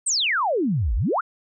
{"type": "exponential two-way sweep", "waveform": "sine", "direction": "down then up", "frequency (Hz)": [8900, 46.25, 1524], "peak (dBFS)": -19, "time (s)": [0.06, 1.21], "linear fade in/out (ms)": 10, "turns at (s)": 0.95, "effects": []}